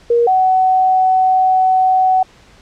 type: tone pair in turn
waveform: sine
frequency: 472.3 / 749.7 Hz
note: A#4 / F#5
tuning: +23 / +23 cents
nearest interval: minor sixth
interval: 800 cents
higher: second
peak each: -9 dBFS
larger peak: neither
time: 0.1-0.27 / 0.27-2.23 s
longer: second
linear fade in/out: 5 ms
effects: pink hiss -46 dBFS RMS until 2.61 s + low-pass 6000 Hz 12 dB/octave